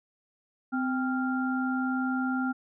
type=tone cluster; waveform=sine; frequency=257.3 / 792 / 1391 Hz; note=C4 / G5 / F6; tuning=-29 / +18 / -7 cents; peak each=-27 / -36 / -33 dBFS; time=0.72-2.53 s; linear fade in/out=20 ms; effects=none